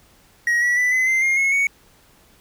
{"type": "tone with pitch steps", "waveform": "triangle", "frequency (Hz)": [1895, 1939.3, 1984.6, 2031, 2078, 2127, 2177, 2228], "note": ["A#6", "B6", "B6", "B6", "C7", "C7", "C#7", "C#7"], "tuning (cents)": [28, -32, 8, 48, -12, 28, -32, 8], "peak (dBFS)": -14, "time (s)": [0.47, 1.67], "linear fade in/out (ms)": 2, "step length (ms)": 150, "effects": ["pink hiss -54 dBFS RMS until 2.4 s"]}